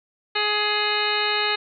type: harmonic tone with a mistuned harmonic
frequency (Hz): 419.1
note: G#4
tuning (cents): +16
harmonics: 1 / 2 / 3 / 4 / 5 / 6 / 7 / 9 / 10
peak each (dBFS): -29 / -29 / -29 / -29 / -29 / -29 / -29 / -29 / -29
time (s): 0.35-1.56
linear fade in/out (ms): 10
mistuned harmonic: 9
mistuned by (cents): -18
effects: none